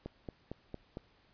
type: click train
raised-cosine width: 2 ms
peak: -27 dBFS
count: 5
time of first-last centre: 0.06-0.971 s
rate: 4.39 Hz
effects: pink hiss -67 dBFS RMS until 1.33 s + resampled to 11025 Hz